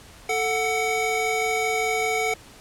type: tone cluster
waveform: square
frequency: 440.6 / 737 / 2256 Hz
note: A4 / F#5 / C#7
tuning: +2 / -7 / +30 cents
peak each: -27 dBFS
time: 0.29-2.34 s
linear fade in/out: 5 ms
effects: pink hiss -47 dBFS RMS until 2.6 s + low-pass 11000 Hz 12 dB/octave